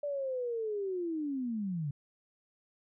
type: linear sweep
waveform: sine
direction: down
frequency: 587.3 to 136.3 Hz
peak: -32 dBFS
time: 0.03-1.91 s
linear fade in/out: 5 ms
effects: none